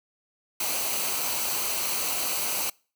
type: noise with comb filter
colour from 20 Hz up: white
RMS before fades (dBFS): -28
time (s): 0.6-2.7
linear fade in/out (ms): 5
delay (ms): 0.57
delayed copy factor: -0.55
effects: noise-tail reverb RT60 0.4 s tail -26 dB re dry